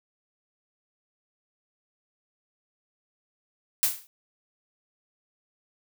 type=noise with exponential decay; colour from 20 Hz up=blue; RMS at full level=-19 dBFS; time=3.83-4.07 s; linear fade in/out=0 ms; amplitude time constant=51 ms; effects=none